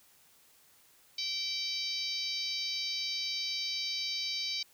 harmonic tone, 772 Hz, G5, 27 cents flat, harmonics 3 / 4 / 5 / 6 / 7 / 8, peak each -42 / -42 / -38 / -36 / -41 / -48 dBFS, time 1.18-4.63 s, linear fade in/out 5 ms, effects white hiss -63 dBFS RMS until 4.73 s

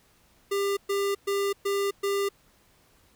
square tone bursts, 399 Hz, G4, 31 cents sharp, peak -25 dBFS, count 5, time 0.51-2.29 s, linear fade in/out 10 ms, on 260 ms, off 120 ms, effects pink hiss -62 dBFS RMS until 3.15 s

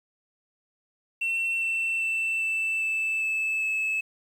sine tone with pitch steps, 2703 / 2686 / 2669 / 2652 / 2635 / 2618 / 2602 Hz, E7 / E7 / E7 / E7 / E7 / E7 / E7, +43 / +32 / +21 / +10 / -1 / -13 / -23 cents, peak -22 dBFS, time 1.21-4.01 s, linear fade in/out 10 ms, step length 400 ms, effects tanh soft clip ceiling -23 dBFS + 9-bit

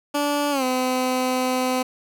15% pulse tone with pitch glide, 290 to 255.4 Hz, D4 to C4, -22 to -42 cents, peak -14 dBFS, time 0.14-1.83 s, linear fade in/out 10 ms, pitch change -220 cents, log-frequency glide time 0.51-0.64 s, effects none

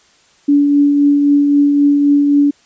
sine tone with tremolo, 286.9 Hz, D4, 40 cents flat, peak -6 dBFS, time 0.48-2.51 s, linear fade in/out 10 ms, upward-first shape triangle, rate 3.8 Hz, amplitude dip 35%, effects white hiss -51 dBFS RMS until 2.65 s + resampled to 16000 Hz

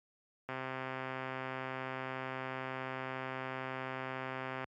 click train, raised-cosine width 0.5 ms, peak -24 dBFS, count 545, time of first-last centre 0.49-4.643 s, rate 131 Hz, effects high-pass 80 Hz 12 dB/octave + MP3 96 kbps

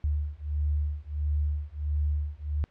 sine beating tone pair, 73.42 / 74.92 Hz, D2 / D2, 0 / +35 cents, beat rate 1.5 Hz, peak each -29 dBFS, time 0.04-2.64 s, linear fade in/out 0 ms, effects pink hiss -65 dBFS RMS until 2.7 s + low-pass 3000 Hz 12 dB/octave

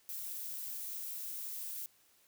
violet noise, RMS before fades -42 dBFS, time 0.09-1.86 s, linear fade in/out 0 ms, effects white hiss -68 dBFS RMS until 2.27 s

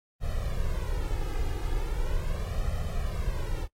brown noise with flanger, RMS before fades -29 dBFS, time 0.2-3.68 s, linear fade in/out 50 ms, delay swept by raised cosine 1.6 to 2.44 ms, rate 0.39 Hz, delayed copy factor +0.9, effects noise-tail reverb RT60 0.1 s tail -23 dB re dry + AAC 48 kbps

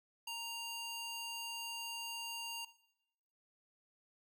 square tone with high-pass filter, 932.3 Hz, A#5, in tune, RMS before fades -43 dBFS, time 0.27-2.65 s, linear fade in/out 5 ms, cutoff 1900 Hz, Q 1.6, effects noise-tail reverb RT60 0.8 s tail -17 dB re dry

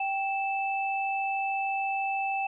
sine tone pair together, 783.3 / 2637 Hz, G5 / E7, -2 / 0 cents, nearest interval octave + major sixth, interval 2102 cents, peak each -28 / -32 dBFS, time 0-2.47 s, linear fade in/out 5 ms, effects none

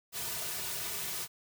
white noise with comb filter, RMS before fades -37 dBFS, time 0.12-1.28 s, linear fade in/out 50 ms, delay 3.7 ms, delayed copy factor -0.9, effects none

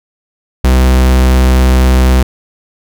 45% pulse tone, 64 Hz, C2, 38 cents flat, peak -5 dBFS, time 0.64-2.23 s, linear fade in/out 5 ms, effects none

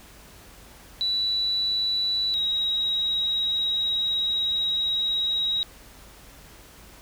sine tone pair in turn, 3951 / 3821 Hz, B7 / A#7, 0 / +42 cents, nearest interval minor second, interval 58 cents, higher first, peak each -22 dBFS, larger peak neither, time 1.01-2.34 / 2.34-5.63 s, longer second, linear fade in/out 0 ms, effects added 50 Hz sine -53 dBFS peak until 7.01 s + pink hiss -49 dBFS RMS until 7.01 s

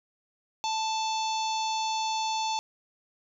harmonic tone with a mistuned harmonic, 880 Hz, A5, in tune, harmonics 1 / 3 / 4 / 5 / 6 / 7 / 8, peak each -28 / -39 / -37 / -37 / -45 / -40 / -47 dBFS, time 0.64-2.59 s, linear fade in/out 0 ms, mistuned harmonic 6, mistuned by +36 cents, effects 11-bit

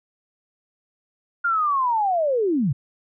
sine linear sweep, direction down, 1422 to 116.4 Hz, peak -18 dBFS, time 1.44-2.73 s, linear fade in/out 10 ms, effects none

